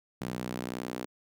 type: tone with high-pass filter sweep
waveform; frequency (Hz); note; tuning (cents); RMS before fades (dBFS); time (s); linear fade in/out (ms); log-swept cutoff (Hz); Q
sawtooth; 61.74; B1; 0; -37; 0.21-1.06; 5; 170 to 280; 1.4
effects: none